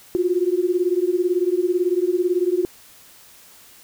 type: beating tone pair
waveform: sine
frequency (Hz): 349.2 / 367.2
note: F4 / F#4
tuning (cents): 0 / -13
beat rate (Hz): 18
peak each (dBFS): -20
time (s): 0.15-2.65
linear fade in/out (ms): 0
effects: white hiss -48 dBFS RMS until 3.83 s